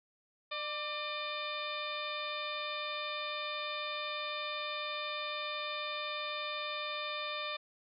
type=harmonic tone with a mistuned harmonic; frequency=601 Hz; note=D5; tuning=40 cents sharp; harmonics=1 / 2 / 3 / 4 / 5 / 6 / 7 / 8; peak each=-43 / -41 / -47 / -42 / -49 / -42 / -51 / -52 dBFS; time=0.51-7.57 s; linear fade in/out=10 ms; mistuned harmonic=2; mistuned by=-40 cents; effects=none